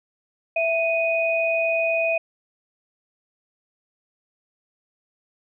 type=tone pair together; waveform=sine; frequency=661.1 / 2489 Hz; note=E5 / D#7; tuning=+5 / 0 cents; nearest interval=octave + major seventh; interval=2295 cents; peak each=-21 / -23 dBFS; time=0.56-2.18 s; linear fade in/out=5 ms; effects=none